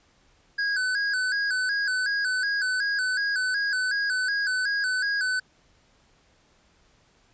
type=tone with vibrato; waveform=square; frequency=1574 Hz; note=G6; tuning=7 cents sharp; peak=-24 dBFS; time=0.58-5.4 s; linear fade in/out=10 ms; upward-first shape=square; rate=2.7 Hz; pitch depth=74 cents each way; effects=pink hiss -62 dBFS RMS until 7.33 s + resampled to 16000 Hz